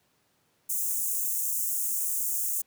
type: high-pass noise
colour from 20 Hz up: white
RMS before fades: -29 dBFS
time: 0.69-2.62 s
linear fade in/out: 10 ms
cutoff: 6600 Hz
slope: 48 dB/octave
effects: pink hiss -69 dBFS RMS until 2.66 s + high-pass 100 Hz 12 dB/octave